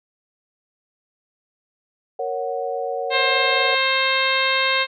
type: chord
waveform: sine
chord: F# major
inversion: first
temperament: equal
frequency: 466.2 / 554.4 / 740 Hz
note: A#4 / C#5 / F#5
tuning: 0 / 0 / 0 cents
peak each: -27 dBFS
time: 2.19-3.75 s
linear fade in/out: 5 ms
type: harmonic tone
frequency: 530 Hz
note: C5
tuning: 22 cents sharp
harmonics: 1 / 2 / 3 / 4 / 5 / 6 / 7 / 8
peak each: -26 / -24 / -25 / -23 / -25 / -29 / -26 / -29 dBFS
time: 3.1-4.87 s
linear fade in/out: 50 ms
effects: none